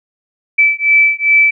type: beating tone pair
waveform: sine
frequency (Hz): 2313 / 2315.5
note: D7 / D7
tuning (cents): -27 / -25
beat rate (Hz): 2.5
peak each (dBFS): -11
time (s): 0.58-1.51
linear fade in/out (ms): 10
effects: none